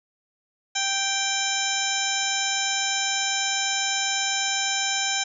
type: harmonic tone with a mistuned harmonic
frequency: 784 Hz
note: G5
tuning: in tune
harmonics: 1 / 2 / 3 / 4 / 5 / 7 / 8 / 9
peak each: -31 / -31 / -31 / -31 / -31 / -31 / -31 / -31 dBFS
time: 0.75-5.24 s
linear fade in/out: 10 ms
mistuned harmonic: 7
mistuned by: -49 cents
effects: none